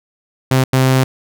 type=tone bursts at uneven times; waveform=sawtooth; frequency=130.81 Hz; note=C3; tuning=in tune; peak=-6 dBFS; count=2; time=0.51-0.64 / 0.73-1.04 s; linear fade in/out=5 ms; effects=none